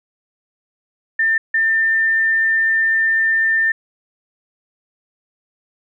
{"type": "tone bursts at uneven times", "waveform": "sine", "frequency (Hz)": 1796, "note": "A6", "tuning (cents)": 35, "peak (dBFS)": -13, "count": 2, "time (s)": [[1.19, 1.38], [1.54, 3.72]], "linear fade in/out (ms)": 5, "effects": []}